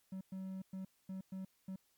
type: tone bursts at uneven times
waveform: triangle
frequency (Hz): 189.6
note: F#3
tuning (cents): +43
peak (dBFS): -39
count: 6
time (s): 0.12-0.21 / 0.32-0.62 / 0.73-0.85 / 1.09-1.21 / 1.32-1.45 / 1.68-1.76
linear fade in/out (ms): 5
effects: white hiss -75 dBFS RMS until 1.97 s + MP3 96 kbps